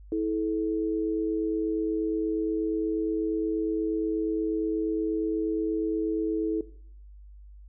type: tone pair together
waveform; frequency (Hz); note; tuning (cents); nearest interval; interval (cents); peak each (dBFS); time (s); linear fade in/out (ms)
sine; 323.9 / 432.3; E4 / A4; -30 / -31; perfect fourth; 499; -26 / -30; 0.12-6.61; 2
effects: noise-tail reverb RT60 0.6 s tail -17 dB re dry + added 50 Hz sine -45 dBFS peak until 7.68 s